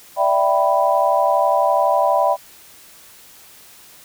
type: chord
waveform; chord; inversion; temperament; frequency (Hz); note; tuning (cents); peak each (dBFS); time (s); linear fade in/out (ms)
sine; E minor seventh; third; equal with one note detuned; 587.3 / 659.3 / 776.8 / 987.8; D5 / E5 / G5 / B5; 0 / 0 / -16 / 0; -19; 0.16-2.37; 50
effects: white hiss -45 dBFS RMS until 4.04 s